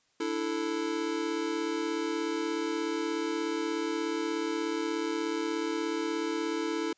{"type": "chord", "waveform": "square", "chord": "D suspended second", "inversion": "none", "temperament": "just", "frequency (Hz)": [293.7, 330.4, 440.5], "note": ["D4", "E4", "A4"], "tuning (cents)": [0, 4, 2], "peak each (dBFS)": [-37, -33, -35], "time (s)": [0.2, 6.93], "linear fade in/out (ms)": 5, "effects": ["white hiss -70 dBFS RMS until 6.97 s", "resampled to 16000 Hz"]}